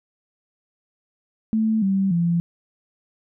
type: tone with pitch steps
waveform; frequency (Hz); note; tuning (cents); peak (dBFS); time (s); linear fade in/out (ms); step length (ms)
sine; 220 / 193.75 / 170.63; A3 / G3 / F3; 0 / -20 / -40; -17; 1.53-2.4; 0; 290
effects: none